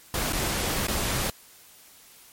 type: noise with dropouts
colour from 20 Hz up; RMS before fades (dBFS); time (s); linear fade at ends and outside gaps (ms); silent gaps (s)
pink; -27; 0.14-1.3; 2; 0.325-0.33 / 0.87-0.882
effects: white hiss -52 dBFS RMS until 2.32 s + MP3 64 kbps